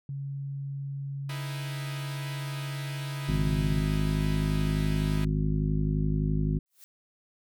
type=tone; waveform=sine; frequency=138.9 Hz; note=C#3; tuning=4 cents sharp; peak=-32 dBFS; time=0.09-3.81 s; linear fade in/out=2 ms
type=chord; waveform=5% pulse; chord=E major seventh; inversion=third; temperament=equal; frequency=311.1 / 329.6 / 415.3 / 493.9 Hz; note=D#4 / E4 / G#4 / B4; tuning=0 / 0 / 0 / 0 cents; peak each=-32 / -32 / -37 / -36 dBFS; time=1.29-5.25 s; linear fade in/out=5 ms
type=harmonic tone; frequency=51.7 Hz; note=G#1; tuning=7 cents flat; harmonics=1 / 2 / 3 / 4 / 5 / 7; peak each=-29 / -35 / -27 / -35 / -34 / -40 dBFS; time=3.28-6.59 s; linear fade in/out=10 ms
type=noise with exponential growth; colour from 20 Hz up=blue; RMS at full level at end=-47 dBFS; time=6.66-6.84 s; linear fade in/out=0 ms; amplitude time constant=37 ms
effects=none